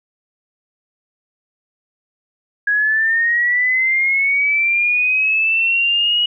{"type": "linear sweep", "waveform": "sine", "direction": "up", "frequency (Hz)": [1653, 2917], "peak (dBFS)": -13, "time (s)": [2.67, 6.26], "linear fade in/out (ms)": 5, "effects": []}